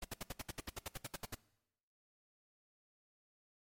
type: noise bursts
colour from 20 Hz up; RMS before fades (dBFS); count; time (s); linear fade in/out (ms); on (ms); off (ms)
pink; -42; 15; 0.02-1.347; 5; 25; 68
effects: noise-tail reverb RT60 0.9 s tail -21 dB re dry + MP3 64 kbps